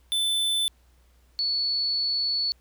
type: tone pair in turn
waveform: square / sine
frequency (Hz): 3520 / 4429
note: A7 / C#8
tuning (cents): 0 / -2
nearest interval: major third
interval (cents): 398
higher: second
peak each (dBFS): -23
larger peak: neither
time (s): 0.12-0.68 / 1.39-2.52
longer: second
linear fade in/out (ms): 0
effects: added 61 Hz sine -57 dBFS peak until 2.6 s + pink hiss -66 dBFS RMS until 2.6 s